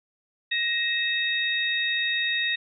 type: tone cluster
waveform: sine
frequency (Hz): 1881 / 2608 / 3728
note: A#6 / E7 / A#7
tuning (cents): +15 / -19 / -1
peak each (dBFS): -26 / -30 / -27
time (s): 0.51-2.56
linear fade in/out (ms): 10
effects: none